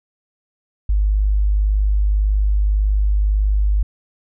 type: tone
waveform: sine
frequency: 50.9 Hz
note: G#1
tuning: 34 cents flat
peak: -13 dBFS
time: 0.89-3.83 s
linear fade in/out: 5 ms
effects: none